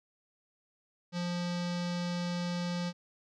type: tone with low-pass filter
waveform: square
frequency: 175.4 Hz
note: F3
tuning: 8 cents sharp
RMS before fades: -34 dBFS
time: 1.12-2.93 s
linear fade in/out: 50 ms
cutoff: 5000 Hz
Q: 2.5
effects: none